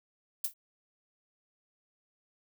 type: noise with exponential decay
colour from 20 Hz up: violet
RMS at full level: -26 dBFS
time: 0.44-0.54 s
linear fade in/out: 5 ms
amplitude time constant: 21 ms
effects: none